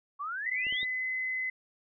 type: exponential sweep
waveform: sine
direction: up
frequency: 1097 to 3909 Hz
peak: -33 dBFS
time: 0.19-0.85 s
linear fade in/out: 20 ms
type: tone with pitch glide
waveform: sine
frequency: 2015 to 2033 Hz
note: B6 to B6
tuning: +34 to +50 cents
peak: -30 dBFS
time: 0.46-1.5 s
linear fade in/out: 5 ms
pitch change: +16 cents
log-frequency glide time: 0.86-1.05 s
type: clicks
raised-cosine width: 2 ms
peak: -35 dBFS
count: 3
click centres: 0.668 / 0.725 / 0.83 s
effects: none